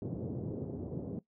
pink band-pass noise, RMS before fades -39 dBFS, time 0.02-1.19 s, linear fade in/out 2 ms, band 100 to 460 Hz, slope 24 dB/octave, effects noise-tail reverb RT60 0.1 s tail -17 dB re dry

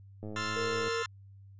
click train, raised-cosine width 2 ms, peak -29 dBFS, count 70, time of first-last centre 0.23-0.881 s, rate 106 Hz
sawtooth chord, F major seventh, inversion second, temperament equal, 1046.5 / 1318.5 / 1396.9 / 1760 Hz, C6 / E6 / F6 / A6, 0 / 0 / 0 / 0 cents, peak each -35 dBFS, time 0.36-1.06 s, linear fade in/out 2 ms
sine tone, 460.3 Hz, A#4, 22 cents flat, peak -32 dBFS, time 0.56-1.03 s, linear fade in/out 10 ms
effects added 98 Hz sine -50 dBFS peak until 1.59 s + resampled to 16000 Hz

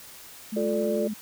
sine tone with vibrato, 214 Hz, A3, 48 cents flat, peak -28 dBFS, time 0.52-1.14 s, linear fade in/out 10 ms, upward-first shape sine, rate 18 Hz, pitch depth 44 cents each way
sine chord, D minor, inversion first, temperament just, 352.4 / 440.5 / 587.3 Hz, F4 / A4 / D5, +16 / +2 / 0 cents, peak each -30 / -28 / -27 dBFS, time 0.56-1.08 s, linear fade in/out 10 ms
effects tanh soft clip ceiling -13 dBFS + white hiss -46 dBFS RMS until 1.21 s

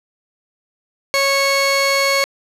25% pulse tone pair together, 551 / 2204 Hz, C#5 / C#7, -11 / -11 cents, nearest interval 2 octaves, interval 2400 cents, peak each -13 dBFS, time 1.14-2.24 s, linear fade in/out 0 ms, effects low-pass 11000 Hz 12 dB/octave

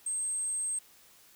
sine tone, 8372 Hz, C9, in tune, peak -30 dBFS, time 0.06-0.79 s, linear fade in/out 5 ms, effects white hiss -59 dBFS RMS until 1.35 s

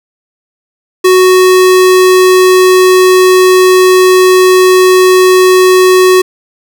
square tone, 370 Hz, F#4, in tune, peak -3 dBFS, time 1.04-6.22 s, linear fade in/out 10 ms, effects none

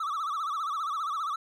triangle tone with vibrato, 1225 Hz, D#6, 27 cents flat, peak -27 dBFS, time 0-1.36 s, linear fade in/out 5 ms, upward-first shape sine, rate 15 Hz, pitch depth 150 cents each way, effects none

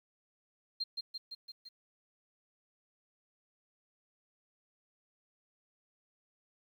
sine tone with echo, 4186 Hz, C8, in tune, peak -32 dBFS, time 0.8-0.84 s, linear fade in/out 10 ms, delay 170 ms, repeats 5, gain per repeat -3 dB, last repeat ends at 1.69 s, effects 11-bit

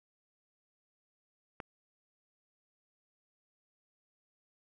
click, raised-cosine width 0.5 ms, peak -25 dBFS, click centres 1.602 s, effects none

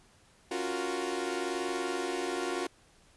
sawtooth chord, Gb major seventh, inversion second, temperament equal, 277.2 / 349.2 / 370 / 466.2 Hz, Db4 / F4 / Gb4 / Bb4, 0 / 0 / 0 / 0 cents, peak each -36 / -31 / -32 / -36 dBFS, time 0.51-2.67 s, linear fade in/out 5 ms, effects pink hiss -62 dBFS RMS until 3.16 s + resampled to 24000 Hz

